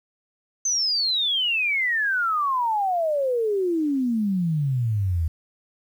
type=exponential sweep; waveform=sine; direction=down; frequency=6272 to 77.8 Hz; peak=-20 dBFS; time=0.65-5.28 s; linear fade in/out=5 ms; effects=9-bit